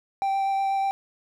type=tone with vibrato; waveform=triangle; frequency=782 Hz; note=G5; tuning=4 cents flat; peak=-20 dBFS; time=0.22-0.91 s; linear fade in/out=0 ms; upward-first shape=triangle; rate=8.2 Hz; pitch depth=11 cents each way; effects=none